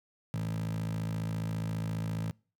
15% pulse tone with high-pass filter, 54.7 Hz, A1, 9 cents flat, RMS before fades -34 dBFS, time 0.34-2.31 s, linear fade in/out 0 ms, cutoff 130 Hz, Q 7.6, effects noise-tail reverb RT60 0.4 s tail -26 dB re dry

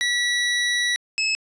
25% pulse tone pair in turn, 1943 / 2594 Hz, B6 / E7, -29 / -28 cents, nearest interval perfect fourth, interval 501 cents, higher second, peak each -16 / -16 dBFS, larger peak neither, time 0.01-0.96 / 1.18-1.35 s, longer first, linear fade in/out 0 ms, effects resampled to 22050 Hz

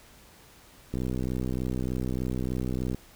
click train, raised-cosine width 3 ms, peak -18 dBFS, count 128, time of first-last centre 0.94-2.946 s, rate 63.3 Hz, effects pink hiss -54 dBFS RMS until 3.15 s

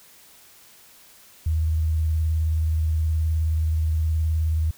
sine tone with vibrato, 79.3 Hz, D#2, 33 cents sharp, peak -19 dBFS, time 1.46-4.71 s, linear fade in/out 5 ms, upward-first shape sine, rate 19 Hz, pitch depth 45 cents each way, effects white hiss -51 dBFS RMS until 4.77 s

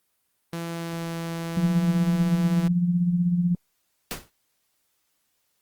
sawtooth tone with pitch glide, 168.1 to 166.55 Hz, E3 to E3, +34 to +18 cents, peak -25 dBFS, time 0.53-2.68 s, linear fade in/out 2 ms, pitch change -16 cents, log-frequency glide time 0.64-1.15 s
sine tone with tremolo, 175.4 Hz, F3, 8 cents sharp, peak -17 dBFS, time 1.57-3.55 s, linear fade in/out 2 ms, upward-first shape sine, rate 16 Hz, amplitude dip 50%
pink noise with exponential decay, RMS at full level -27 dBFS, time 4.11-4.3 s, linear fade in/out 0 ms, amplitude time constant 41 ms
effects white hiss -72 dBFS RMS until 5.61 s + Opus 32 kbps

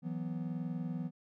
triangle chord, E suspended second, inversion none, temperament equal, 164.81 / 185 / 246.9 Hz, E3 / F#3 / B3, 0 / 0 / 0 cents, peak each -36 / -39 / -39 dBFS, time 0.02-1.11 s, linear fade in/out 50 ms, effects none

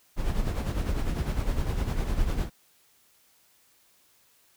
brown noise with tremolo, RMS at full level -25 dBFS, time 0.16-2.5 s, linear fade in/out 50 ms, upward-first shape sine, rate 9.9 Hz, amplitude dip 55%, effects white hiss -63 dBFS RMS until 4.56 s

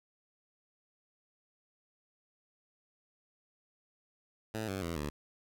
10% pulse tone with pitch steps, 110 / 96.32 / 84.33 / 73.84 Hz, A2 / G2 / E2 / D2, 0 / -30 / +40 / +10 cents, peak -27 dBFS, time 4.54-5.1 s, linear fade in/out 5 ms, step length 140 ms, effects none

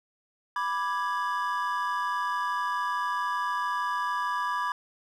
triangle chord, G# diminished, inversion first, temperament equal, 987.8 / 1174.7 / 1661.2 Hz, B5 / D6 / G#6, 0 / 0 / 0 cents, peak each -28 / -29 / -32 dBFS, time 0.56-4.72 s, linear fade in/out 2 ms, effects none

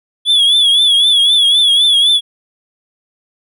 triangle tone with vibrato, 3400 Hz, G#7, 40 cents sharp, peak -6 dBFS, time 0.25-2.21 s, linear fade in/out 50 ms, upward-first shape triangle, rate 3.9 Hz, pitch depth 91 cents each way, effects none

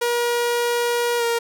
sawtooth tone with pitch glide, 477.6 to 467.5 Hz, A#4 to A#4, +42 to +5 cents, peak -15 dBFS, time 0.01-1.39 s, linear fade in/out 10 ms, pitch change -37 cents, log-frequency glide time 1.18-1.23 s, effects none

